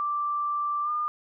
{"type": "tone with pitch glide", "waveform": "sine", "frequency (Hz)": [1174.7, 1209.1], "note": ["D6", "D#6"], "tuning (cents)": [0, -50], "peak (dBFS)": -25, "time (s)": [0, 1.08], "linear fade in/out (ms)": 0, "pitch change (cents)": 50, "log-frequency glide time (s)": [0.83, 0.9], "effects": []}